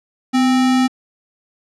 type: tone with sample-and-hold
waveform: sine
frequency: 254.3 Hz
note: C4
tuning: 49 cents flat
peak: -11 dBFS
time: 0.33-0.88 s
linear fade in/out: 20 ms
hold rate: 1050 Hz
effects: low-pass 7000 Hz 12 dB/octave